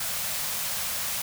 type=band-stop noise; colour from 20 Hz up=white; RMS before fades=-30 dBFS; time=0-1.22 s; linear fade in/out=5 ms; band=230 to 490 Hz; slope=48 dB/octave; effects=none